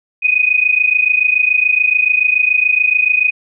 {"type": "tone pair together", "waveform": "sine", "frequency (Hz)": [2480, 2507], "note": ["D#7", "D#7"], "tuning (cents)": [-6, 12], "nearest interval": "unison", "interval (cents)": 18, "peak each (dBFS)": -13, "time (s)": [0.22, 3.31], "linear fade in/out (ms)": 20, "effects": []}